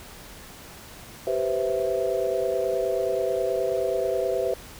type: chord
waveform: sine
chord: C major seventh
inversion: second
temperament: equal with one note detuned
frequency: 388.2 / 493.9 / 523.3 / 659.3 Hz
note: G4 / B4 / C5 / E5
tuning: -17 / 0 / 0 / 0 cents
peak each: -28 dBFS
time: 1.27-4.54 s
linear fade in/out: 2 ms
effects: pink hiss -44 dBFS RMS until 4.79 s